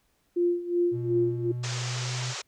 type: tone with tremolo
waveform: sine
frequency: 349.2 Hz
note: F4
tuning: in tune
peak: -20 dBFS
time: 0.36-1.52 s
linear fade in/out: 10 ms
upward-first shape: sine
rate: 2.7 Hz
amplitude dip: 80%
type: tone with pitch glide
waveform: triangle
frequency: 122.2 to 125.71 Hz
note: B2 to B2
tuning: -18 to +31 cents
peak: -28 dBFS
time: 0.91-2.35 s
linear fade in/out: 50 ms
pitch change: +49 cents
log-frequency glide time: 1.74-2.22 s
type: band-pass noise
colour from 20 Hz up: white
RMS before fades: -36 dBFS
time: 1.63-2.42 s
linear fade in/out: 10 ms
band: 360 to 7100 Hz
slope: 48 dB/octave
effects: pink hiss -70 dBFS RMS until 2.47 s